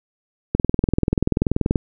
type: click train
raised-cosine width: 3 ms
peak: -4 dBFS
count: 26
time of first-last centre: 0.55-1.758 s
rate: 20.7 Hz
effects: none